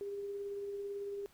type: tone with tremolo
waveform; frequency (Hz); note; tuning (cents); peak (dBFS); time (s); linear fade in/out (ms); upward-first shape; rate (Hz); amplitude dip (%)
sine; 402.2; G4; +44; -37; 0.01-1.26; 0; sine; 18; 25
effects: pink hiss -66 dBFS RMS until 1.33 s